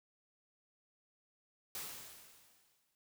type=noise with exponential decay; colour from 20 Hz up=white; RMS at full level=-42 dBFS; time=1.75-2.95 s; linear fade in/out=1 ms; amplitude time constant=260 ms; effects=none